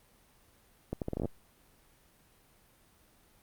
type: accelerating click train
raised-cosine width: 2 ms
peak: -20 dBFS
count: 10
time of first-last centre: 0.93-1.256 s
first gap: 88 ms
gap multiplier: 0.75
effects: pink hiss -64 dBFS RMS until 3.42 s + Opus 32 kbps